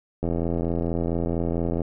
click train, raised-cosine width 2 ms, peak -13 dBFS, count 135, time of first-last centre 0.23-1.818 s, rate 84.4 Hz, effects none

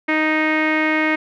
sawtooth tone with low-pass filter, 311.1 Hz, D#4, in tune, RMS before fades -18 dBFS, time 0.08-1.16 s, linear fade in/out 10 ms, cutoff 2100 Hz, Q 6.4, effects none

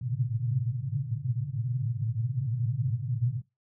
pink band-pass noise, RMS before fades -30 dBFS, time 0.01-3.42 s, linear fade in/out 10 ms, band 110 to 140 Hz, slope 96 dB/octave, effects noise-tail reverb RT60 0.2 s tail -18 dB re dry

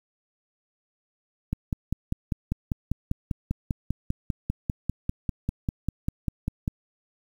click train, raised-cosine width 5 ms, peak -13 dBFS, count 27, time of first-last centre 1.53-6.679 s, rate 5.05 Hz, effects 8-bit

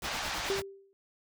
pink noise with tremolo, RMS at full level -39 dBFS, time 0.02-0.62 s, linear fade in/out 2 ms, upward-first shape triangle, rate 9.2 Hz, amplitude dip 85%
pink band-pass noise, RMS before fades -36 dBFS, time 0.03-0.61 s, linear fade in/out 20 ms, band 650 to 6400 Hz, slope 24 dB/octave
sine tone with exponential decay, 392 Hz, G4, in tune, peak -26 dBFS, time 0.5-0.93 s, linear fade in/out 0 ms, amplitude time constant 93 ms
effects none

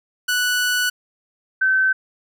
sawtooth / sine tone pair in turn, 1480 / 1536.4 Hz, F#6 / G6, 0 / -35 cents, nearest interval minor second, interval 65 cents, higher second, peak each -14 dBFS, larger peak neither, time 0.28-0.9 / 1.61-1.93 s, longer first, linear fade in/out 10 ms, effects none

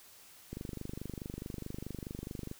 click train, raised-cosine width 3 ms, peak -27 dBFS, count 50, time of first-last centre 0.53-2.514 s, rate 24.7 Hz, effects white hiss -57 dBFS RMS until 2.59 s

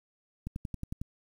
click train, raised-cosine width 5 ms, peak -23 dBFS, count 7, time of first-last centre 0.47-1.015 s, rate 11 Hz, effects 9-bit

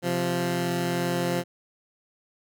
15% pulse tone pair together, 130.81 / 174.61 Hz, C3 / F3, 0 / 0 cents, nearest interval perfect fourth, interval 500 cents, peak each -24 / -19 dBFS, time 0.02-1.44 s, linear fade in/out 50 ms, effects none

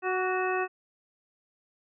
harmonic tone with a mistuned harmonic, 370 Hz, F#4, in tune, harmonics 1 / 2 / 3 / 4 / 5 / 7, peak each -29 / -32 / -34 / -35 / -36 / -37 dBFS, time 0.02-0.68 s, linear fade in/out 50 ms, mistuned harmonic 3, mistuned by +30 cents, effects none

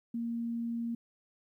sine tone, 233.1 Hz, A#3, in tune, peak -32 dBFS, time 0.14-0.95 s, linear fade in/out 5 ms, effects 12-bit

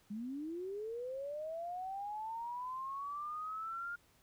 sine linear sweep, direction up, 199.5 to 1418 Hz, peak -39 dBFS, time 0.1-3.96 s, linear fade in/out 10 ms, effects pink hiss -69 dBFS RMS until 4.22 s

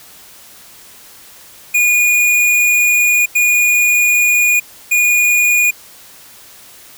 square tone bursts at uneven times, 2445 Hz, D#7, 31 cents flat, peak -10 dBFS, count 3, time 1.74-3.26 / 3.35-4.6 / 4.91-5.71 s, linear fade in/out 10 ms, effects white hiss -40 dBFS RMS until 6.97 s

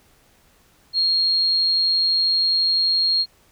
sine tone, 4257 Hz, C8, 29 cents sharp, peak -16 dBFS, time 0.93-3.26 s, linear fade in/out 50 ms, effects pink hiss -57 dBFS RMS until 3.51 s

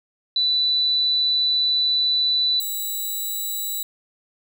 sine / 5% pulse tone pair in turn, 3977 / 3913 Hz, B7 / B7, +11 / -17 cents, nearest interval unison, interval 28 cents, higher first, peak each -17 dBFS, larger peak neither, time 0.36-2.6 / 2.6-3.83 s, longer first, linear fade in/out 2 ms, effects none

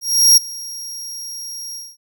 sawtooth tone with ADSR envelope, 5610 Hz, F8, 7 cents sharp, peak -3 dBFS, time 0.01-1.97 s, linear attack 360 ms, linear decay 13 ms, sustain -22 dB, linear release 220 ms, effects none

